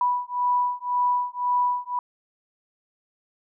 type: beating tone pair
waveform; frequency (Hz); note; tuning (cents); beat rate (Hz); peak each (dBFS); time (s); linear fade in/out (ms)
sine; 983 / 984.9; B5 / B5; -8 / -5; 1.9; -24; 0.01-1.99; 2
effects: none